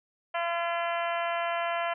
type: harmonic tone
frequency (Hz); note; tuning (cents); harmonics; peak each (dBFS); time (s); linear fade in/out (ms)
340.6; F4; -43; 2 / 3 / 4 / 5 / 6 / 7 / 8 / 9; -30 / -34 / -36 / -38 / -40 / -41 / -42 / -43; 0.34-1.94; 10
effects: none